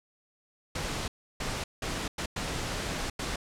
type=noise bursts at uneven times; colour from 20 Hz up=pink; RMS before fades=-33 dBFS; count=6; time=0.75-1.08 / 1.4-1.64 / 1.82-2.08 / 2.18-2.26 / 2.36-3.1 / 3.19-3.36 s; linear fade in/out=5 ms; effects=low-pass 8000 Hz 12 dB/octave